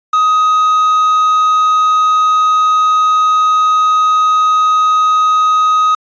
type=tone with quantisation; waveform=triangle; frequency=1256 Hz; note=D#6; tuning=16 cents sharp; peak=-6 dBFS; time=0.13-5.95 s; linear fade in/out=5 ms; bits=5; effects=resampled to 16000 Hz